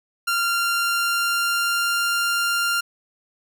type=tone with pitch glide; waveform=sawtooth; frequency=1386 to 1394 Hz; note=F6 to F6; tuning=-14 to -4 cents; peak=-16 dBFS; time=0.27-2.81 s; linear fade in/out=10 ms; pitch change=+10 cents; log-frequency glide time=0.47-2.02 s; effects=none